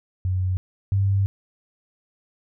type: tone pair in turn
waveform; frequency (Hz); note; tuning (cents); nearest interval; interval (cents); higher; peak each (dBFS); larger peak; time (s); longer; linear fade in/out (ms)
sine; 92.5 / 98.31; F#2 / G2; 0 / +5; minor second; 105; second; -20 / -17; second; 0.25-0.57 / 0.92-1.26; second; 0
effects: none